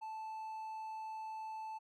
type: tone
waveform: triangle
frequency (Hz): 877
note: A5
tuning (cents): -6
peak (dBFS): -40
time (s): 0.01-1.79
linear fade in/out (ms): 20
effects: none